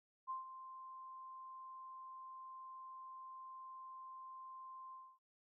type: tone with ADSR envelope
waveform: sine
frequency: 1046.5 Hz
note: C6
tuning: in tune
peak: -39 dBFS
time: 0.27-5.19 s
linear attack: 32 ms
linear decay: 140 ms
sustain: -11 dB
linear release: 260 ms
effects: none